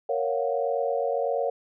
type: chord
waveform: sine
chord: Gb major seventh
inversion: first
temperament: equal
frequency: 466.2 / 554.4 / 698.5 / 740 Hz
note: Bb4 / Db5 / F5 / Gb5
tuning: 0 / 0 / 0 / 0 cents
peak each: -28 / -27 / -31 / -33 dBFS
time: 0.09-1.5 s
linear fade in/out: 5 ms
effects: none